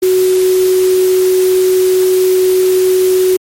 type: tone in noise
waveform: sine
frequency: 371.3 Hz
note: F#4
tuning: 6 cents sharp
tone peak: -7 dBFS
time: 0.02-3.37 s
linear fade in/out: 10 ms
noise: white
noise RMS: -24 dBFS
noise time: 0.02-3.37 s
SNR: +14 dB
effects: MP3 64 kbps